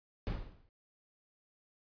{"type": "noise with exponential decay", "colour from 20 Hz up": "brown", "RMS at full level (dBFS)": -31, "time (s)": [0.27, 0.69], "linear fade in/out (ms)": 0, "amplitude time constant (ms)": 91, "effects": ["resampled to 11025 Hz"]}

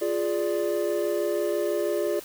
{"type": "chord", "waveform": "triangle", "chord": "D diminished", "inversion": "first", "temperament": "equal", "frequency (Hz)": [349.2, 415.3, 587.3], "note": ["F4", "Ab4", "D5"], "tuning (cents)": [0, 0, 0], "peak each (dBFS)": -26, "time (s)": [0.01, 2.2], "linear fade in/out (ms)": 10, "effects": ["white hiss -44 dBFS RMS until 2.24 s"]}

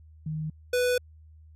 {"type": "tone pair in turn", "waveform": ["sine", "square"], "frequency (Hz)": [155.56, 494.9], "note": ["D#3", "B4"], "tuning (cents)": [0, 4], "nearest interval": "octave + minor sixth", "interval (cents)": 2004, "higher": "second", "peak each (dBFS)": [-29, -23], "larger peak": "second", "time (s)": [[0.26, 0.5], [0.73, 0.98]], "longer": "second", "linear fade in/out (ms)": 5, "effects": ["added 78 Hz sine -49 dBFS peak until 1.55 s", "resampled to 32000 Hz"]}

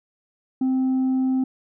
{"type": "tone with tanh clipping", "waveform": "sine", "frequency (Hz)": 260.6, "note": "C4", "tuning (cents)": -7, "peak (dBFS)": -19, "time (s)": [0.61, 1.44], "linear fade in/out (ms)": 5, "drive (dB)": 2, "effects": []}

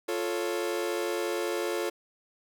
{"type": "chord", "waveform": "40% pulse", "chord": "F augmented", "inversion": "none", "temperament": "equal", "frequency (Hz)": [349.2, 440, 554.4], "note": ["F4", "A4", "C#5"], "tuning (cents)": [0, 0, 0], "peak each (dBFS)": [-31, -32, -34], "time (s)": [0.08, 1.9], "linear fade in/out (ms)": 10, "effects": []}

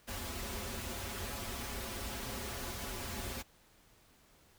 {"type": "noise with comb filter", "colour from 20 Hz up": "pink", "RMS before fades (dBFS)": -41, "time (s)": [0.07, 3.43], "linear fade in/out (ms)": 20, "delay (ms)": 6.5, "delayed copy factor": -1, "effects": ["pink hiss -65 dBFS RMS until 4.58 s"]}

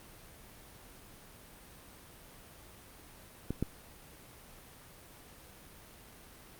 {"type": "clicks", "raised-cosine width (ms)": 3, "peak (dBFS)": [-20, -17], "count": 2, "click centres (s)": [3.506, 3.626], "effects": ["pink hiss -54 dBFS RMS until 6.59 s", "Opus 32 kbps"]}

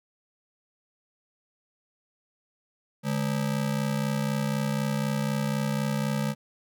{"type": "ring-modulated tone", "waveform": "square", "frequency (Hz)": 178.2, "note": "F3", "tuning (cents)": 35, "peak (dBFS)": -23, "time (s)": [3.03, 6.35], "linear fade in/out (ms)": 50, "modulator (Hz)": 32, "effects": []}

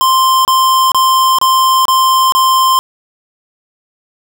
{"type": "tone bursts", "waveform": "square", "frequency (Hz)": 1046.5, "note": "C6", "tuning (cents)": 0, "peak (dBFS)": -8, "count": 6, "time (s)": [0.01, 2.79], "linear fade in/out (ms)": 0, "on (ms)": 440, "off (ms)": 28, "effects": []}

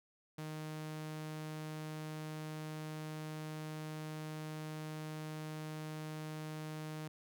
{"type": "tone", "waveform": "sawtooth", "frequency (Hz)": 155, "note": "D#3", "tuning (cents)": -6, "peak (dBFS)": -38, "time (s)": [0.38, 7.08], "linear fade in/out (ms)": 5, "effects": []}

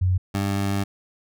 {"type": "tone pair in turn", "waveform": ["sine", "20% pulse"], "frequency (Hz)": [91.8, 99.23], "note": ["F#2", "G2"], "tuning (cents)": [-13, 22], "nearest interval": "minor second", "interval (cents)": 135, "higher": "second", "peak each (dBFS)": -17, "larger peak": "neither", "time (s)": [[0.01, 0.18], [0.34, 0.84]], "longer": "second", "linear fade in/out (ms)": 10, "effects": []}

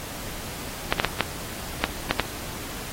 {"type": "clicks", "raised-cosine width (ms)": 0.3, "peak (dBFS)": -3, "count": 7, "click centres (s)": [0.925, 0.999, 1.047, 1.207, 1.84, 2.11, 2.197], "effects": ["pink hiss -36 dBFS RMS until 2.92 s", "AAC 48 kbps"]}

